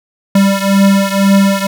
square beating tone pair, 196 / 198 Hz, G3 / G3, 0 / +18 cents, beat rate 2 Hz, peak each -10 / -13 dBFS, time 0.35-1.67 s, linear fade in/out 5 ms, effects none

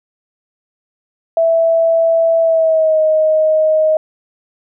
sine tone with pitch glide, 659.3 to 625.5 Hz, E5 to D#5, 0 to +9 cents, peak -9 dBFS, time 1.37-3.97 s, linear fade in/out 2 ms, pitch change -91 cents, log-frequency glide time 2.41-3 s, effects none

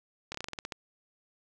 slowing click train, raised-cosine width 0.2 ms, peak -19 dBFS, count 10, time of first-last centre 0.32-0.722 s, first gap 25 ms, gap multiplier 1.14, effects none

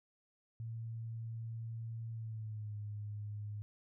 sine tone with pitch glide, 113.8 to 104.36 Hz, A#2 to G#2, -41 to +9 cents, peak -40 dBFS, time 0.6-3.62 s, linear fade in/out 0 ms, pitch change -150 cents, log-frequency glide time 2.11-2.76 s, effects none

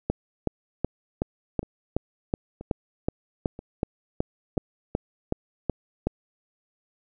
two click trains, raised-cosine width 2 ms, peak -10 / -24 dBFS, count 17 / 4, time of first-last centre 0.1-6.07 / 1.63-4.571 s, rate 2.68 / 1.02 Hz, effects none

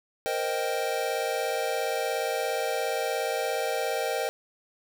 square chord, C minor seventh, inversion third, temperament equal, 466.2 / 523.3 / 622.3 / 784 Hz, Bb4 / C5 / Eb5 / G5, 0 / 0 / 0 / 0 cents, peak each -33 dBFS, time 0.26-4.29 s, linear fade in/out 0 ms, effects none

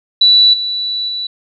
sine tone with level steps, 3951 Hz, B7, in tune, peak -5 / -16 / -18 dBFS, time 0.21-1.27 s, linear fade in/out 5 ms, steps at 0.53 / 1.08 s, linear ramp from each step 10 ms, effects none

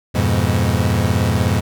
30% pulse chord, F diminished, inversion none, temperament equal, 87.31 / 103.83 / 123.47 Hz, F2 / Ab2 / Cb3, 0 / 0 / 0 cents, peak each -16 / -16 / -17 dBFS, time 0.14-1.61 s, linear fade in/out 20 ms, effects none

